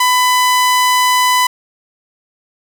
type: tone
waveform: sawtooth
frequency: 1000 Hz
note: B5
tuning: 21 cents sharp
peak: -6 dBFS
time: 0-1.47 s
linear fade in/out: 5 ms
effects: none